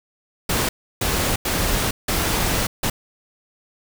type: noise bursts at uneven times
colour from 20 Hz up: pink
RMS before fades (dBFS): -21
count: 5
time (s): 0.49-0.69 / 1.01-1.36 / 1.45-1.91 / 2.08-2.67 / 2.83-2.9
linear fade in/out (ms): 5
effects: none